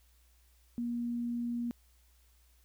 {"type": "tone", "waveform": "sine", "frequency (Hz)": 238, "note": "A#3", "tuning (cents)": 36, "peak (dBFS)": -32, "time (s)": [0.78, 1.71], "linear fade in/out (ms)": 0, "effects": ["added 60 Hz sine -63 dBFS peak until 2.64 s", "white hiss -70 dBFS RMS until 2.64 s"]}